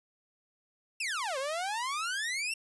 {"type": "exponential two-way sweep", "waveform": "sawtooth", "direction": "down then up", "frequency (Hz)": [2769, 515, 2769], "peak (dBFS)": -28, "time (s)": [1, 2.54], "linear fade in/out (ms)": 5, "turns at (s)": 1.38, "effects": ["resampled to 24000 Hz"]}